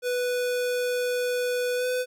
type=tone with pitch glide; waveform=square; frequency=493.9 to 501.7 Hz; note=B4 to B4; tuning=0 to +27 cents; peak=-25 dBFS; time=0.02-2.06 s; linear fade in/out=50 ms; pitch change=+27 cents; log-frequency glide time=1.76-1.86 s; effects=11-bit